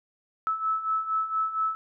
sine beating tone pair, 1302 / 1306.3 Hz, E6 / E6, -22 / -16 cents, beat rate 4.3 Hz, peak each -31 / -26 dBFS, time 0.47-1.75 s, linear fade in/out 0 ms, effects none

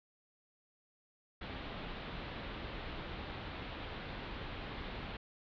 pink low-pass noise, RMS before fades -44 dBFS, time 1.41-5.17 s, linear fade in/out 5 ms, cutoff 4000 Hz, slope 48 dB/octave, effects none

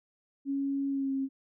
sine tone with pitch glide, 276.5 to 269.6 Hz, C#4 to C#4, -4 to -48 cents, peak -28 dBFS, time 0.45-1.29 s, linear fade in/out 50 ms, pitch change -44 cents, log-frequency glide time 0.89-1.12 s, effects none

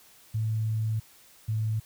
sine tone pair in turn, 110 / 109.51 Hz, A2 / A2, 0 / -8 cents, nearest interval unison, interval 8 cents, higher first, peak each -25 dBFS, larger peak neither, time 0.34-1 / 1.48-1.8 s, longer first, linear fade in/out 10 ms, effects white hiss -56 dBFS RMS until 1.85 s

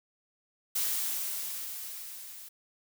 blue noise with level ramp, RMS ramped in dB -29 to -47 dBFS, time 0.75-2.49 s, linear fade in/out 10 ms, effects none

